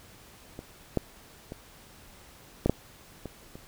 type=clicks; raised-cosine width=2 ms; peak=-25 / -11 / -24 / -10 / -8 / -23 / -29 dBFS; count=7; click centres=0.591 / 0.973 / 1.521 / 2.66 / 2.696 / 3.257 / 3.555 s; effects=pink hiss -53 dBFS RMS until 3.67 s